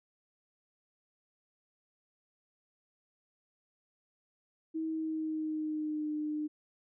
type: tone with pitch glide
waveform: sine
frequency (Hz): 320 to 302.6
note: D#4 to D#4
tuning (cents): +49 to -48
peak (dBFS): -32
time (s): 4.74-6.48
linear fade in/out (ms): 20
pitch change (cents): -97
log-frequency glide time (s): 4.85-6.1
effects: none